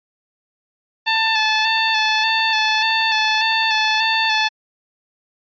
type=tone with vibrato; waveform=10% pulse; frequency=880 Hz; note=A5; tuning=in tune; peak=-6 dBFS; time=1.06-4.49 s; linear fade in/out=20 ms; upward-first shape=square; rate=1.7 Hz; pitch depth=21 cents each way; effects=resampled to 11025 Hz